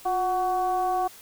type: tone with frequency modulation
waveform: sine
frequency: 740 Hz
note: F#5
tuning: in tune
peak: -22 dBFS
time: 0.05-1.08 s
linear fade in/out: 10 ms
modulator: 383 Hz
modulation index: 0.71
effects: white hiss -48 dBFS RMS until 1.21 s